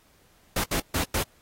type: noise bursts at uneven times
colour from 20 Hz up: pink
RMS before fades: -27 dBFS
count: 4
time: 0.56-0.64 / 0.71-0.8 / 0.94-1.04 / 1.14-1.23 s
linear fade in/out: 5 ms
effects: pink hiss -61 dBFS RMS until 1.41 s + AAC 48 kbps